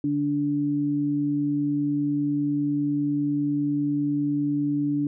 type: tone pair together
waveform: sine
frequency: 145 / 290 Hz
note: D3 / D4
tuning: -22 / -22 cents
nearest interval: octave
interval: 1200 cents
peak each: -30 / -22 dBFS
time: 0.04-5.07 s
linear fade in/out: 2 ms
effects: none